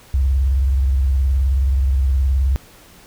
sine tone with vibrato, 66.7 Hz, C2, 34 cents sharp, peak -13 dBFS, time 0.14-2.56 s, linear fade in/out 0 ms, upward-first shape triangle, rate 19 Hz, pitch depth 180 cents each way, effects pink hiss -46 dBFS RMS until 3.06 s

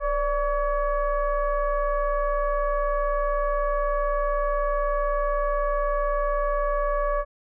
sine tone with frequency modulation, 583 Hz, D5, 13 cents flat, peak -21 dBFS, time 0-7.25 s, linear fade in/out 50 ms, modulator 553 Hz, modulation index 1.2, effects none

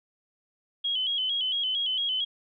sine tone with vibrato, 3160 Hz, G7, 13 cents sharp, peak -25 dBFS, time 0.84-2.25 s, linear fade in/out 10 ms, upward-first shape square, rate 4.4 Hz, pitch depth 68 cents each way, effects none

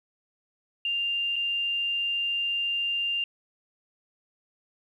sine tone with dropouts, 2794 Hz, F7, in tune, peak -25 dBFS, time 0.85-3.24 s, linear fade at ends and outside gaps 2 ms, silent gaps 1.359-1.363 s, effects 10-bit

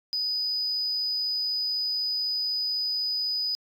sine tone, 4978 Hz, D#8, in tune, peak -24 dBFS, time 0.13-3.55 s, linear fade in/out 0 ms, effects tanh soft clip ceiling -22 dBFS

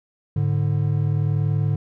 triangle tone pair together, 106.17 / 146.83 Hz, G#2 / D3, +39 / 0 cents, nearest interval tritone, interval 561 cents, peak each -19 / -19 dBFS, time 0.36-1.76 s, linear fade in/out 5 ms, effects none

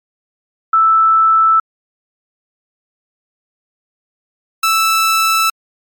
sine / sawtooth tone pair in turn, 1318.5 / 1318.5 Hz, E6 / E6, 0 / 0 cents, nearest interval unison, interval 0 cents, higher neither, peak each -7 dBFS, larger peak neither, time 0.73-1.6 / 4.63-5.5 s, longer neither, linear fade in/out 5 ms, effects MP3 96 kbps

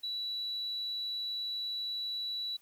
sine tone, 3936 Hz, B7, 7 cents flat, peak -33 dBFS, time 0.03-2.57 s, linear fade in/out 10 ms, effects tanh soft clip ceiling -29 dBFS + white hiss -66 dBFS RMS until 2.61 s

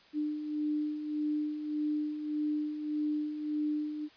sine beating tone pair, 299.2 / 300.9 Hz, D4 / D4, +32 / +42 cents, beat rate 1.7 Hz, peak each -39 / -31 dBFS, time 0.13-4.09 s, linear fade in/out 50 ms, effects white hiss -59 dBFS RMS until 4.16 s + resampled to 11025 Hz

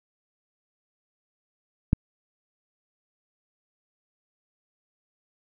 click, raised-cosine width 5 ms, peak -6 dBFS, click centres 1.931 s, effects none

